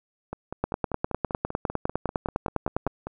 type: two click trains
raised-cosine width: 1 ms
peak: -10 / -18 dBFS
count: 23 / 15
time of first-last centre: 0.64-2.867 / 0.33-3.07 s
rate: 9.88 / 5.11 Hz
effects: none